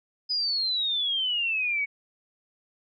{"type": "exponential sweep", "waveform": "sine", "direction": "down", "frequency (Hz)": [5020, 2217], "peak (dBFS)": -24, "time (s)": [0.29, 1.86], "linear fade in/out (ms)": 20, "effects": []}